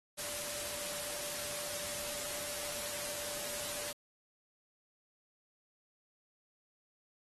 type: tone in noise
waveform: sine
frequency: 587.3 Hz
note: D5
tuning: in tune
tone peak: -48 dBFS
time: 0.17-3.93 s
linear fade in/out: 20 ms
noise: white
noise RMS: -40 dBFS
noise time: 0.17-3.93 s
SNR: -11 dB
effects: AAC 32 kbps